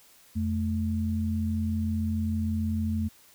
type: tone pair together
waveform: sine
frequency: 86.67 / 218.4 Hz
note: F2 / A3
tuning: -13 / -13 cents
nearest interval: octave + major third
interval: 1600 cents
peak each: -28 dBFS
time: 0.35-3.09 s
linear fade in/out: 20 ms
effects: white hiss -57 dBFS RMS until 3.34 s